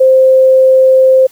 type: tone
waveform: sine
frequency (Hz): 523.3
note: C5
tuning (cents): 0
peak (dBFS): -3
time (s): 0-1.27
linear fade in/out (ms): 10
effects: white hiss -44 dBFS RMS until 1.31 s